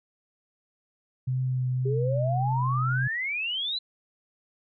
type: tone with vibrato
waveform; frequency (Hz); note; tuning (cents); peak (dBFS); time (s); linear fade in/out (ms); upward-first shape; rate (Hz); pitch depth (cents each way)
sine; 128; C3; -38; -24; 1.27-3.08; 10; triangle; 1.8; 18
type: exponential sweep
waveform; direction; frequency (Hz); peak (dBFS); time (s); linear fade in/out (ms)
sine; up; 392 to 4075; -27; 1.85-3.79; 10
effects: none